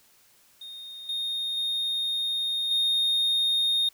triangle tone with level steps, 3691 Hz, A#7, 18 cents flat, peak -37 / -26 / -24 / -20 dBFS, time 0.61-3.89 s, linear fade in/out 5 ms, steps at 1.09 / 1.57 / 2.71 s, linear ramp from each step 2 ms, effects white hiss -60 dBFS RMS until 3.93 s

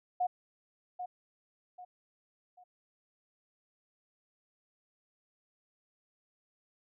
sine tone with echo, 724 Hz, F#5, 38 cents flat, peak -27 dBFS, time 0.2-0.27 s, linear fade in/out 10 ms, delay 790 ms, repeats 3, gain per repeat -9 dB, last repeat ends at 2.64 s, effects none

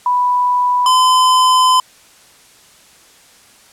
sine / square tone pair in turn, 987.8 / 1020.3 Hz, B5 / C6, 0 / -44 cents, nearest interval minor second, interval 56 cents, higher second, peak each -11 / -9 dBFS, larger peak second, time 0.06-0.86 / 0.86-1.8 s, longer second, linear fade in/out 2 ms, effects white hiss -46 dBFS RMS until 3.72 s + low-pass 10000 Hz 12 dB/octave

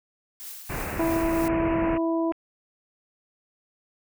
blue noise with tremolo, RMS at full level -38 dBFS, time 0.4-1.48 s, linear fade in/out 0 ms, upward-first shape triangle, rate 3.1 Hz, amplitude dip 50%
pink low-pass noise, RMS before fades -31 dBFS, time 0.69-1.98 s, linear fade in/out 10 ms, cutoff 2700 Hz, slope 96 dB/octave
harmonic tone, 329.6 Hz, E4, in tune, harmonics 1 / 2 / 3, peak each -23 / -29 / -33 dBFS, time 0.99-2.32 s, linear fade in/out 5 ms
clicks, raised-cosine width 0.5 ms, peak -26 / -27 dBFS, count 2, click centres 2.32 / 2.323 s
effects none

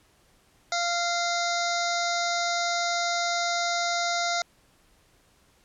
harmonic tone with a mistuned harmonic, 693 Hz, F5, 14 cents flat, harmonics 1 / 2 / 3 / 5 / 6 / 7 / 8 / 9 / 10, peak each -28 / -31 / -33 / -35 / -36 / -36 / -37 / -38 / -38 dBFS, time 0.72-4.42 s, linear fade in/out 2 ms, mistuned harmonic 5, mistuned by +120 cents, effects pink hiss -62 dBFS RMS until 5.64 s + low-pass 12000 Hz 12 dB/octave

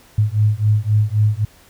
sine beating tone pair, 104.4 / 108.2 Hz, G#2 / A2, +10 / -29 cents, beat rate 3.8 Hz, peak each -16 dBFS, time 0.18-1.45 s, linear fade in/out 5 ms, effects pink hiss -49 dBFS RMS until 1.69 s

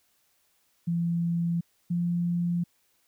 sine tone pair in turn, 169.9 / 173.17 Hz, F3 / F3, -47 / -14 cents, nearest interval unison, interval 33 cents, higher second, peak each -24 dBFS, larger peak neither, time 0.87-1.61 / 1.9-2.64 s, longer neither, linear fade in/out 10 ms, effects white hiss -69 dBFS RMS until 3.07 s

